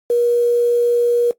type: tone with quantisation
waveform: sine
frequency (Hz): 478.3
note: A#4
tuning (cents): +44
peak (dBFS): -12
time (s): 0.1-1.31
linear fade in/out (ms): 2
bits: 6
effects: noise-tail reverb RT60 0.1 s tail -17 dB re dry + AAC 64 kbps